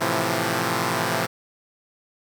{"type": "chord", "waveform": "5% pulse", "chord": "F major seventh", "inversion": "first", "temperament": "equal", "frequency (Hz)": [110, 130.81, 164.81, 174.61], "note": ["A2", "C3", "E3", "F3"], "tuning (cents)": [0, 0, 0, 0], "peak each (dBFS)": -16, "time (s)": [0, 1.27], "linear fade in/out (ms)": 20, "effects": []}